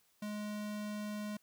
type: tone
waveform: square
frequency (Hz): 209.5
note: G#3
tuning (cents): +15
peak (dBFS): -39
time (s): 0.22-1.37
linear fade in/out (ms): 5
effects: white hiss -72 dBFS RMS until 1.42 s